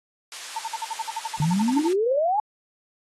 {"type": "high-pass noise", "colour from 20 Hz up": "white", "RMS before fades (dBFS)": -35, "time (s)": [0.32, 1.93], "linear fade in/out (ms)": 0, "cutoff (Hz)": 780, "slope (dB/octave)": 12}
{"type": "tone bursts", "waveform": "sine", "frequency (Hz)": 898, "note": "A5", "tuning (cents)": 35, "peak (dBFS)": -25, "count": 16, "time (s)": [0.56, 1.881], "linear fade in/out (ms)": 5, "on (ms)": 31, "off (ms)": 55}
{"type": "exponential sweep", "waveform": "sine", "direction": "up", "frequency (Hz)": [144.9, 872], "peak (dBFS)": -19, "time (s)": [1.4, 2.4], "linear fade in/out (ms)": 2}
{"effects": ["low-pass 8000 Hz 12 dB/octave", "AAC 32 kbps"]}